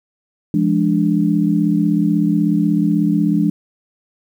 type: chord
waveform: sine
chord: D diminished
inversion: first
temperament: equal with one note detuned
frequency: 171.42 / 207.7 / 293.7 Hz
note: F3 / Ab3 / D4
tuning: -32 / 0 / 0 cents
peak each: -17 dBFS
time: 0.54-3.5 s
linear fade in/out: 2 ms
effects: 8-bit